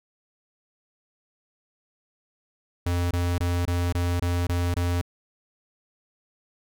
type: tone bursts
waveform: square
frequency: 87.6 Hz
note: F2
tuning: 6 cents sharp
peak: -23 dBFS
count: 8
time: 2.86-5.014 s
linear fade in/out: 5 ms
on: 250 ms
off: 22 ms
effects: none